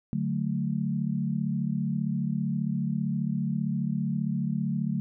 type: chord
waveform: sine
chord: D major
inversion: none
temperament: equal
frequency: 146.83 / 185 / 220 Hz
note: D3 / F#3 / A3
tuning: 0 / 0 / 0 cents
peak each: -30 dBFS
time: 0.13-5 s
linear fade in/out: 0 ms
effects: none